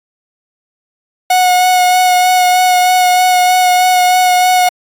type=tone with vibrato; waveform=45% pulse; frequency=730 Hz; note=F#5; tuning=24 cents flat; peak=-7 dBFS; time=1.3-4.69 s; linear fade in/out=5 ms; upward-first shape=sine; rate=3.2 Hz; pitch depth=14 cents each way; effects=AAC 64 kbps